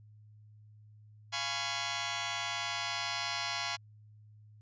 10% pulse chord, C# dominant seventh, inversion first, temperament just, 693 / 831.5 / 997.9 / 1108.7 Hz, E#5 / G#5 / B5 / C#6, -14 / +2 / +18 / 0 cents, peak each -31 dBFS, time 1.32-3.77 s, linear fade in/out 20 ms, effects added 106 Hz sine -54 dBFS peak until 4.61 s + resampled to 16000 Hz

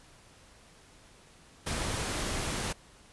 pink noise, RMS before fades -33 dBFS, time 1.66-2.73 s, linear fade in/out 10 ms, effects pink hiss -57 dBFS RMS until 3.12 s + resampled to 24000 Hz

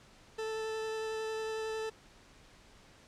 40% pulse tone with vibrato, 440 Hz, A4, in tune, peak -34 dBFS, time 0.38-1.9 s, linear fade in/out 10 ms, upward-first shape sine, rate 11 Hz, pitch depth 8 cents each way, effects pink hiss -59 dBFS RMS until 3.07 s + low-pass 7000 Hz 12 dB/octave

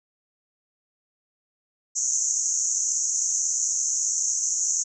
pink band-pass noise, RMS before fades -25 dBFS, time 1.95-4.84 s, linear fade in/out 20 ms, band 6100 to 7100 Hz, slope 96 dB/octave, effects none

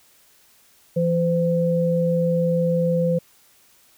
sine tone pair together, 168.51 / 512 Hz, E3 / C5, +38 / -38 cents, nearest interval octave + perfect fifth, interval 1924 cents, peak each -20 dBFS, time 0.96-3.19 s, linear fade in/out 10 ms, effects white hiss -56 dBFS RMS until 3.97 s

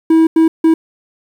triangle tone bursts at uneven times, 323.6 Hz, E4, 32 cents flat, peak -4 dBFS, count 3, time 0.1-0.27 / 0.36-0.48 / 0.64-0.74 s, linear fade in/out 5 ms, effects 7-bit

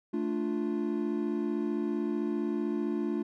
triangle chord, D minor, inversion second, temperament equal, 220 / 293.7 / 349.2 Hz, A3 / D4 / F4, 0 / 0 / 0 cents, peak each -31 dBFS, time 0.13-3.23 s, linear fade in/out 10 ms, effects none

